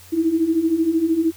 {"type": "beating tone pair", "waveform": "sine", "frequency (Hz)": [315.9, 328.9], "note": ["D#4", "E4"], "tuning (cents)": [26, -4], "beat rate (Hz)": 13, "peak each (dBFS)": [-22, -17], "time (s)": [0.12, 1.32], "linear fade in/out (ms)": 20, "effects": ["added 90 Hz sine -47 dBFS peak until 1.36 s", "white hiss -46 dBFS RMS until 1.36 s"]}